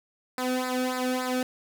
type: tone with flanger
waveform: sawtooth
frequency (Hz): 253.9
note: B3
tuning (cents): +48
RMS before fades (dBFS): -28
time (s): 0.38-1.43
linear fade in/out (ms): 2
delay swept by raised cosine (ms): 0.32 to 1.04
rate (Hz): 3.5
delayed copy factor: -0.85
effects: none